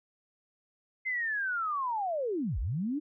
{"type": "linear two-way sweep", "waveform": "sine", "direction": "down then up", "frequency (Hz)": [2093, 41.2, 311.3], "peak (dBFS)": -29, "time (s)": [1.05, 3], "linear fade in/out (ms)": 20, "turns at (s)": 2.59, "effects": []}